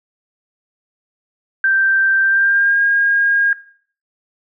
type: tone with pitch glide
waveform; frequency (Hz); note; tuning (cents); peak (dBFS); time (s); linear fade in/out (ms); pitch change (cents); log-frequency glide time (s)
sine; 1568 to 1624.2; G6 to G#6; 0 to -39; -11; 1.64-3.53; 2; +61; 2.22-2.81
effects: noise-tail reverb RT60 0.5 s tail -18 dB re dry